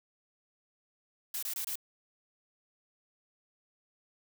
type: noise bursts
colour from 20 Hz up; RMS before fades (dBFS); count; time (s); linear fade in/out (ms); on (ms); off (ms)
blue; -36; 4; 1.34-1.756; 2; 86; 24
effects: none